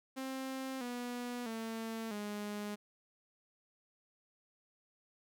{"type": "tone with pitch steps", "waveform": "sawtooth", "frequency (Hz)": [264.4, 243.9, 224.9, 207.4], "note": ["C4", "B3", "A3", "G#3"], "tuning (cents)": [18, -21, 38, -2], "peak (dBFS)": -35, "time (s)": [0.16, 2.76], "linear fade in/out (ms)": 20, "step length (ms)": 650, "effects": []}